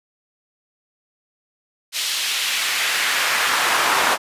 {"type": "noise with high-pass filter sweep", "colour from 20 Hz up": "brown", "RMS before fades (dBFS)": -20, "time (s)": [1.92, 4.18], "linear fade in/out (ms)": 50, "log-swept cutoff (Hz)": [3700, 960], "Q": 1.2, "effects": ["resampled to 32000 Hz"]}